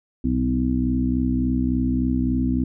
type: harmonic tone with a mistuned harmonic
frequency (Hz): 63.5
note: B1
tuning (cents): +49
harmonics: 1 / 2 / 3 / 4 / 5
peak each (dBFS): -25 / -29 / -28 / -21 / -29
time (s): 0.24-2.64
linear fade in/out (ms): 5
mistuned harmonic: 2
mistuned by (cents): -29
effects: none